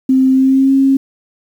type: tone with pitch glide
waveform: sine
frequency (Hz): 262.4 to 270.1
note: C4 to C#4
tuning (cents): +5 to -45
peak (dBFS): -7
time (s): 0.09-0.97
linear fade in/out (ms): 5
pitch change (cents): +50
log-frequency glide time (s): 0.32-0.72
effects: 7-bit